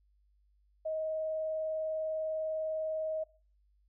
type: tone with vibrato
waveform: sine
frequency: 630 Hz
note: D#5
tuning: 21 cents sharp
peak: -32 dBFS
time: 0.85-3.24 s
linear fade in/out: 10 ms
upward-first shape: triangle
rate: 20 Hz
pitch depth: 15 cents each way
effects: noise-tail reverb RT60 0.4 s tail -22 dB re dry + added 50 Hz sine -66 dBFS peak until 3.88 s